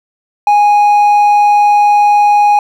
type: tone with hard clipping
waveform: sine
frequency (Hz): 827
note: G#5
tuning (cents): -8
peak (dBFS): -6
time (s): 0.47-2.59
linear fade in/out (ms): 2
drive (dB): 3
effects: none